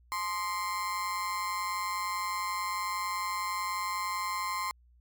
35% pulse tone with amplitude modulation, 1046.5 Hz, C6, in tune, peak -26 dBFS, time 0.12-4.71 s, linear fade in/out 0 ms, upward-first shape sine, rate 189 Hz, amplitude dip 65%, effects added 60 Hz sine -58 dBFS peak until 5 s + MP3 96 kbps

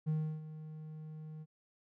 triangle tone with ADSR envelope, 155.56 Hz, D#3, in tune, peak -27 dBFS, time 0.06-1.46 s, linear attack 27 ms, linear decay 320 ms, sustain -15 dB, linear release 43 ms, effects tanh soft clip ceiling -23 dBFS

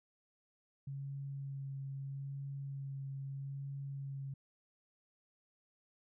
sine tone with vibrato, 137.7 Hz, C#3, 11 cents flat, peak -40 dBFS, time 0.87-4.34 s, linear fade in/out 5 ms, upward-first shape sine, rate 0.78 Hz, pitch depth 14 cents each way, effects none

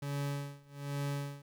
40% pulse tone with tremolo, 141.9 Hz, C#3, 41 cents sharp, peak -32 dBFS, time 0.02-1.42 s, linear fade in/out 5 ms, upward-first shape sine, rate 1.2 Hz, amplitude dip 95%, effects 12-bit

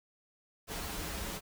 pink noise with comb filter, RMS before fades -39 dBFS, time 0.67-1.41 s, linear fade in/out 50 ms, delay 8 ms, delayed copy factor -0.75, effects none

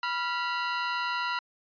sawtooth tone pair together, 978.6 / 1384 Hz, B5 / F6, -16 / -16 cents, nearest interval tritone, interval 600 cents, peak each -27 dBFS, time 0.03-1.39 s, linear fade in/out 2 ms, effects resampled to 11025 Hz

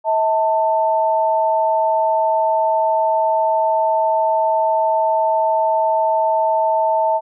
sine tone pair together, 642.3 / 890 Hz, E5 / A5, -45 / +20 cents, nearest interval tritone, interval 565 cents, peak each -17 / -16 dBFS, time 0.04-7.21 s, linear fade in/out 50 ms, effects none

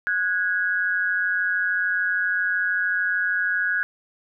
sine tone pair together, 1466.1 / 1653 Hz, F#6 / G#6, -16 / -9 cents, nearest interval major second, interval 207 cents, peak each -23 dBFS, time 0.07-3.83 s, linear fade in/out 0 ms, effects none

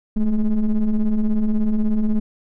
triangle ring-modulated tone, 103.8 Hz, G#2, in tune, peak -10 dBFS, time 0.16-2.2 s, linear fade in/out 10 ms, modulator 112 Hz, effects none

